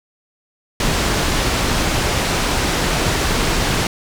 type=low-pass noise; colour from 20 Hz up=pink; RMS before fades=-18 dBFS; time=0.8-3.87 s; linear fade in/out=2 ms; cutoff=7500 Hz; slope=12 dB/octave; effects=none